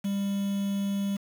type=tone with quantisation; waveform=triangle; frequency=198.9 Hz; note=G3; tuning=25 cents sharp; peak=-24 dBFS; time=0.04-1.17 s; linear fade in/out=10 ms; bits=7; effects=none